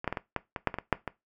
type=clicks; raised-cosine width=0.5 ms; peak=-21 / -12 / -16 / -16 / -13 / -17 / -8 / -19 / -17 / -6 / -17 dBFS; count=11; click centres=0.044 / 0.077 / 0.126 / 0.172 / 0.363 / 0.562 / 0.673 / 0.742 / 0.786 / 0.927 / 1.077 s; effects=noise-tail reverb RT60 0.2 s tail -19 dB re dry